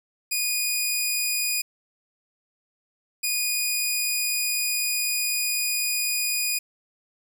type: tone pair in turn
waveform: 10% pulse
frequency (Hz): 2464 / 2464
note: D#7 / D#7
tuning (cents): -17 / -17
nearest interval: unison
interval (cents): 0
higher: neither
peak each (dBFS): -14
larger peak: neither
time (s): 0.31-1.62 / 3.23-6.59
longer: second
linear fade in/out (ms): 10
effects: none